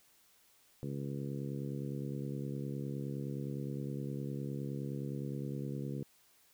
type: harmonic tone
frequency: 69.7 Hz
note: C#2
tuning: 10 cents sharp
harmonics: 2 / 3 / 4 / 5 / 6 / 7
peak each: -39 / -43 / -45 / -47 / -49 / -50 dBFS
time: 0.83-6.03 s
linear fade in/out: 0 ms
effects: white hiss -67 dBFS RMS until 6.53 s